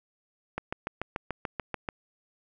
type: click train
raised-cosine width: 0.5 ms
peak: -16 dBFS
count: 10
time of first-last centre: 0.58-1.888 s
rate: 6.88 Hz
effects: none